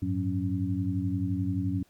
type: tone cluster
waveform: sine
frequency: 94.8 / 106.3 / 182.7 / 277.6 Hz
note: F#2 / G#2 / F#3 / C#4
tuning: +43 / +41 / -22 / +3 cents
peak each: -31 / -33 / -33 / -31 dBFS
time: 0.02-1.83 s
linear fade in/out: 5 ms
effects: pink hiss -65 dBFS RMS until 1.89 s

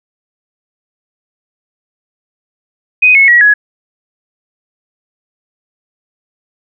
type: tone with pitch steps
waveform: sine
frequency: 2501 / 2190 / 1917.4 / 1678.9 Hz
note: D#7 / C#7 / A#6 / G#6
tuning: +8 / -22 / +48 / +18 cents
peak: -3 dBFS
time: 3.02-3.54 s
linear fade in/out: 10 ms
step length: 130 ms
effects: none

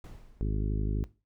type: noise with exponential decay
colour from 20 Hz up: brown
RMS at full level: -41 dBFS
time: 0.04-0.73 s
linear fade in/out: 2 ms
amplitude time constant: 150 ms
type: harmonic tone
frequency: 51.91 Hz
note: G#1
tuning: in tune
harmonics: 1 / 2 / 3 / 4 / 5 / 6 / 7 / 8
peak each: -28 / -34 / -38 / -40 / -42 / -44 / -45 / -46 dBFS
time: 0.41-1.04 s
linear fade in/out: 0 ms
effects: noise-tail reverb RT60 0.3 s tail -18 dB re dry

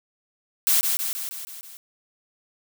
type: noise with echo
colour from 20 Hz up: blue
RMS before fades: -19 dBFS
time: 0.67-0.81 s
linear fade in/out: 0 ms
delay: 160 ms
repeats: 6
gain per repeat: -4 dB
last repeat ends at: 1.77 s
effects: none

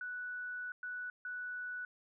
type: tone bursts at uneven times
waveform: sine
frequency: 1480 Hz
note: F#6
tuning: in tune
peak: -39 dBFS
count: 3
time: 0.01-0.72 / 0.83-1.1 / 1.25-1.85 s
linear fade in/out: 2 ms
effects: none

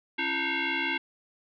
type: tone with frequency modulation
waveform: sine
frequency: 274.9 Hz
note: C#4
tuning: 14 cents flat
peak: -26 dBFS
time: 0.18-0.98 s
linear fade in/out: 10 ms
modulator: 615 Hz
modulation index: 4.7
effects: none

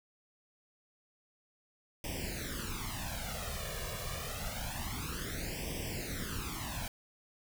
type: noise with flanger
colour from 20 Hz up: pink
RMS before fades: -39 dBFS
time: 2.04-6.88 s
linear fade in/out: 2 ms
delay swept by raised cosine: 0.36 to 1.76 ms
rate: 0.27 Hz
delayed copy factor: +0.95
effects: none

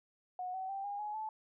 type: tone with pitch steps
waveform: sine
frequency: 731 / 756.8 / 783.5 / 811.1 / 839.7 / 869.3 Hz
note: F#5 / F#5 / G5 / G#5 / G#5 / A5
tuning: -21 / +39 / -1 / -41 / +19 / -21 cents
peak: -37 dBFS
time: 0.39-1.29 s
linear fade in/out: 2 ms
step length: 150 ms
effects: none

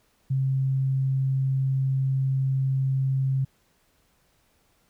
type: tone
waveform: sine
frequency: 133.7 Hz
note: C3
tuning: 38 cents sharp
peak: -21 dBFS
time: 0.3-3.45 s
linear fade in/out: 10 ms
effects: pink hiss -66 dBFS RMS until 4.89 s

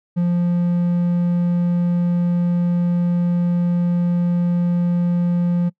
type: tone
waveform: triangle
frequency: 174.61 Hz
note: F3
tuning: in tune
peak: -13 dBFS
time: 0.16-5.7 s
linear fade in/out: 20 ms
effects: noise-tail reverb RT60 0.1 s tail -25 dB re dry

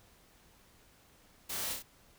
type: noise with echo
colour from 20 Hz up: white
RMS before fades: -39 dBFS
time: 1.49-1.74 s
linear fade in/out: 10 ms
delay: 29 ms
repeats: 3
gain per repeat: -3 dB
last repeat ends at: 1.827 s
effects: pink hiss -63 dBFS RMS until 2.18 s

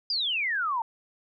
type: exponential sweep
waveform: sine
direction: down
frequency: 5000 to 880 Hz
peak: -25 dBFS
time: 0.1-0.82 s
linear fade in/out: 2 ms
effects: none

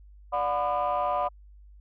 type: tone cluster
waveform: sine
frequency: 587 / 725 / 1000 / 1212 Hz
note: D5 / F#5 / B5 / D#6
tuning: -1 / -35 / +21 / -46 cents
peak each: -29 / -27 / -28 / -31 dBFS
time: 0.32-1.29 s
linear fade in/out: 20 ms
effects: tanh soft clip ceiling -19 dBFS + added 50 Hz sine -48 dBFS peak until 1.8 s

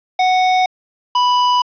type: tone pair in turn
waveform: square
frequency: 740 / 987.8 Hz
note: F#5 / B5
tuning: 0 / 0 cents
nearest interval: perfect fourth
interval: 500 cents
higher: second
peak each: -12 dBFS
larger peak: neither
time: 0.19-0.66 / 1.15-1.62 s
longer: neither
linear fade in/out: 5 ms
effects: resampled to 11025 Hz + 7-bit

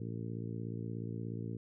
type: harmonic tone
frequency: 56.8 Hz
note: A#1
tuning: 44 cents flat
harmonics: 2 / 3 / 4 / 5 / 6 / 7 / 8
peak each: -40 / -44 / -46 / -48 / -50 / -51 / -52 dBFS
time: 0-1.57 s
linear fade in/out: 5 ms
effects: none

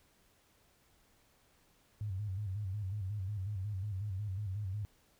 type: tone with vibrato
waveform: sine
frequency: 99.5 Hz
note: G2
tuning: 26 cents sharp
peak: -35 dBFS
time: 2.01-4.85 s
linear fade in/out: 0 ms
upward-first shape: square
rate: 5.5 Hz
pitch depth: 98 cents each way
effects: pink hiss -69 dBFS RMS until 5.19 s

